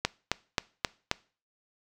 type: click train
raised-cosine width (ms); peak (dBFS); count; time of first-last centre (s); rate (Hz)
0.2; -7; 5; 0.05-1.114; 3.76
effects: noise-tail reverb RT60 0.4 s tail -22 dB re dry